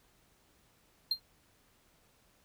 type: tone with exponential decay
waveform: triangle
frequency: 4186 Hz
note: C8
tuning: in tune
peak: -23 dBFS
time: 1.11-1.2 s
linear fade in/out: 5 ms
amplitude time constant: 18 ms
effects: pink hiss -68 dBFS RMS until 2.44 s